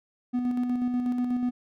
triangle tone with tremolo, 246.9 Hz, B3, in tune, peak -21 dBFS, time 0.33-1.51 s, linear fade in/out 20 ms, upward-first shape square, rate 8.2 Hz, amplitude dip 35%, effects none

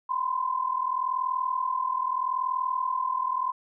sine tone pair together, 1000 / 1040.8 Hz, B5 / C6, +21 / -9 cents, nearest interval minor second, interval 70 cents, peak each -29 / -27 dBFS, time 0.09-3.52 s, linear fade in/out 10 ms, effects none

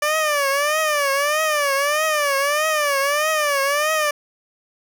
15% pulse tone with vibrato, 587.3 Hz, D5, in tune, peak -11 dBFS, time 0.02-4.11 s, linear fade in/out 5 ms, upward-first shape triangle, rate 1.6 Hz, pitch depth 140 cents each way, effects none

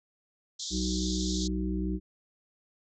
pink band-pass noise, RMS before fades -37 dBFS, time 0.59-1.48 s, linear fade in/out 10 ms, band 3400 to 7300 Hz, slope 96 dB/octave
harmonic tone, 62.4 Hz, B1, 19 cents sharp, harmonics 1 / 3 / 5 / 6, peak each -32 / -32 / -34 / -40 dBFS, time 0.7-2 s, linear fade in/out 50 ms
effects none

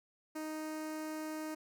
sawtooth tone with notch filter, 311.1 Hz, D#4, in tune, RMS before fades -41 dBFS, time 0.35-1.55 s, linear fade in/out 10 ms, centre 3400 Hz, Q 1.5, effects none

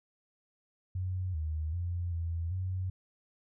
sine tone with pitch steps, 92.2 / 78 / 87.4 / 83.8 / 92.8 Hz, F#2 / D#2 / F2 / E2 / F#2, -6 / +5 / +2 / +29 / +6 cents, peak -31 dBFS, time 0.95-2.9 s, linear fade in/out 5 ms, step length 390 ms, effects none

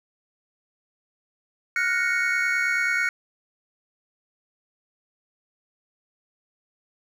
triangle chord, Gb major seventh, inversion third, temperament equal with one note detuned, 1410.7 / 1480 / 1864.7 / 2217 Hz, F6 / Gb6 / Bb6 / Db7, +17 / 0 / 0 / 0 cents, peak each -26 / -25 / -27 / -23 dBFS, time 1.76-3.09 s, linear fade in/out 2 ms, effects none

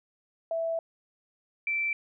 sine tone pair in turn, 659.3 / 2335 Hz, E5 / D7, 0 / -11 cents, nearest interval octave + minor seventh, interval 2189 cents, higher second, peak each -27 / -26 dBFS, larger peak second, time 0.51-0.79 / 1.67-1.93 s, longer first, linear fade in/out 2 ms, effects none

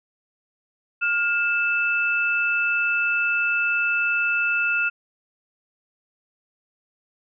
sine tone pair together, 1414.8 / 2637 Hz, F6 / E7, +22 / 0 cents, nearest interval major seventh, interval 1078 cents, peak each -22 dBFS, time 1.01-4.9 s, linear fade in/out 20 ms, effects none

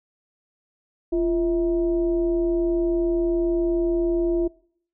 sine tone with frequency modulation, 343.4 Hz, F4, 29 cents flat, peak -19 dBFS, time 1.12-4.48 s, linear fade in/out 10 ms, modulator 304 Hz, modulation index 0.49, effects noise-tail reverb RT60 0.6 s tail -23 dB re dry

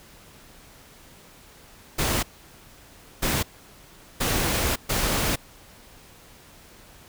pink noise bursts at uneven times, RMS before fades -24 dBFS, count 4, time 1.98-2.23 / 3.22-3.43 / 4.2-4.76 / 4.89-5.36 s, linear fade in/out 10 ms, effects pink hiss -50 dBFS RMS until 7.08 s

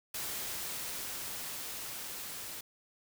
white noise with level ramp, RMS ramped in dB -38 to -43 dBFS, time 0.14-2.61 s, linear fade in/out 5 ms, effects none

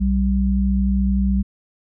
sine tone pair together, 61.7 / 195.04 Hz, B1 / G3, -1 / -8 cents, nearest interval octave + minor sixth, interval 1993 cents, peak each -18 dBFS, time 0-1.43 s, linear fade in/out 20 ms, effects none

